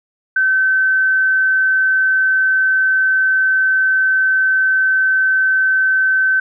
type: tone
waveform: sine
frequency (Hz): 1535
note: G6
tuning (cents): -37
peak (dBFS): -11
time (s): 0.36-6.4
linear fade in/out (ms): 5
effects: none